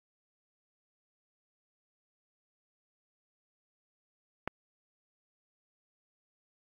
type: click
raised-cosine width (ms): 0.5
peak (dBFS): -17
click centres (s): 4.476
effects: AAC 48 kbps